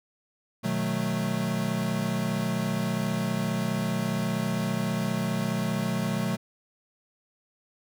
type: chord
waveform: square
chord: B dominant seventh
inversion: none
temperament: equal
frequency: 123.47 / 155.56 / 185 / 220 Hz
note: B2 / D#3 / F#3 / A3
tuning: 0 / 0 / 0 / 0 cents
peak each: -34 / -34 / -31 / -31 dBFS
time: 0.63-6.37 s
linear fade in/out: 20 ms
effects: none